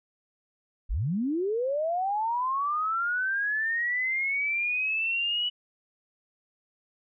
sine linear sweep, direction up, 30.03 to 2960 Hz, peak -25 dBFS, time 0.89-5.5 s, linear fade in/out 20 ms, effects none

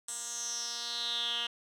10% pulse tone with band-pass filter sweep, 236.5 Hz, A#3, 25 cents sharp, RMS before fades -36 dBFS, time 0.08-1.47 s, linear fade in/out 5 ms, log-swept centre 8100 to 2900 Hz, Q 5.8, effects none

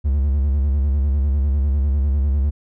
triangle tone with vibrato, 69.9 Hz, C#2, 15 cents sharp, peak -13 dBFS, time 0.04-2.51 s, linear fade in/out 20 ms, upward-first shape square, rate 10 Hz, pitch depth 90 cents each way, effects none

